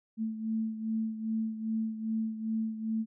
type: beating tone pair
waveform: sine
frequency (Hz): 220.9 / 223.4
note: A3 / A3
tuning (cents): +7 / +27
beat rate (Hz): 2.5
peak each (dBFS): -31 / -37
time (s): 0.17-3.06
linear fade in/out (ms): 50
effects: none